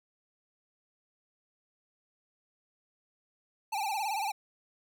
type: tone with vibrato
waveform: square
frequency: 830.6 Hz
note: G#5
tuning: in tune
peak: -31 dBFS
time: 3.72-4.32 s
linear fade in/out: 10 ms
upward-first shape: sine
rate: 18 Hz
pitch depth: 120 cents each way
effects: none